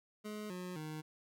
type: tone with pitch steps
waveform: 25% pulse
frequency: 211.6 / 181.04 / 154.9 Hz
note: G#3 / F#3 / D#3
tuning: +33 / -37 / -7 cents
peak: -38 dBFS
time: 0.24-1.02 s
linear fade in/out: 20 ms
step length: 260 ms
effects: none